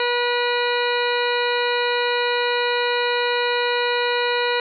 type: harmonic tone with a mistuned harmonic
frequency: 484.8 Hz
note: B4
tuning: 32 cents flat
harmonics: 1 / 2 / 3 / 4 / 5 / 6 / 8 / 9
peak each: -22 / -25 / -27 / -28 / -29 / -30 / -31 / -32 dBFS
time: 0-4.6 s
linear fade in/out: 2 ms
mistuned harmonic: 9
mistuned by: -62 cents
effects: none